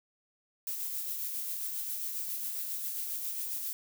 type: noise with tremolo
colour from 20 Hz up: violet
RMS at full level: -35 dBFS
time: 0.67-3.73 s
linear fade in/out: 0 ms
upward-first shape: sine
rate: 7.4 Hz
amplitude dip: 30%
effects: none